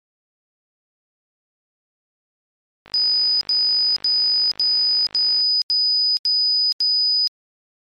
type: click train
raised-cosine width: 0.3 ms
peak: -24 dBFS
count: 130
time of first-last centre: 2.86-5.404 s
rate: 50.7 Hz
type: tone bursts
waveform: sine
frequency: 4978 Hz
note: D#8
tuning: in tune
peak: -15 dBFS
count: 8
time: 2.94-7.274 s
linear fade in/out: 0 ms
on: 470 ms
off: 82 ms
effects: MP3 64 kbps